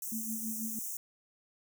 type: high-pass noise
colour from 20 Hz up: white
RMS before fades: -39 dBFS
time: 0.02-0.97 s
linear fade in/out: 2 ms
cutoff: 5800 Hz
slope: 96 dB/octave
type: tone with tremolo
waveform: sine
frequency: 222.1 Hz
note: A3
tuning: 16 cents sharp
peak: -35 dBFS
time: 0.12-0.79 s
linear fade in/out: 2 ms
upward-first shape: sine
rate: 6.2 Hz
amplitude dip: 70%
effects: none